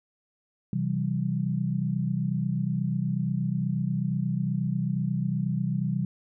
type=chord; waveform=sine; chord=C major; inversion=none; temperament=equal with one note detuned; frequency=130.81 / 164.81 / 193.08 Hz; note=C3 / E3 / G3; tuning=0 / 0 / -26 cents; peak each=-29 dBFS; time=0.73-6.05 s; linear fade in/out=2 ms; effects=none